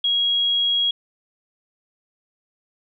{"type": "tone", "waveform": "sine", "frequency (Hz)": 3300, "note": "G#7", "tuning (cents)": -12, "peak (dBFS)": -17, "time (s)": [0.04, 0.91], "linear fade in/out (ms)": 5, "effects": []}